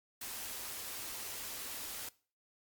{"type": "band-stop noise", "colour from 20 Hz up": "white", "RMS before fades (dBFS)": -43, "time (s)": [0.21, 2.09], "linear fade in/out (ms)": 5, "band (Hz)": [130, 200], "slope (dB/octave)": 96, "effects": ["noise-tail reverb RT60 0.4 s tail -21 dB re dry", "Opus 48 kbps"]}